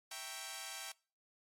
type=chord; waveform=5% pulse; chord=E diminished seventh; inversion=none; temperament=equal; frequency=659.3 / 784 / 932.3 / 1108.7 Hz; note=E5 / G5 / Bb5 / Db6; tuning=0 / 0 / 0 / 0 cents; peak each=-39 / -35 / -40 / -39 dBFS; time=0.11-0.92 s; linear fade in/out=5 ms; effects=noise-tail reverb RT60 0.4 s tail -24 dB re dry + MP3 64 kbps